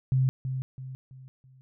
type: tone with echo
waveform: sine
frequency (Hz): 130.81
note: C3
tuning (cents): 0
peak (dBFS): -20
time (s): 0.12-0.29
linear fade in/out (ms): 0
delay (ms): 330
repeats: 4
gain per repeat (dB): -8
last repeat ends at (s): 1.61
effects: none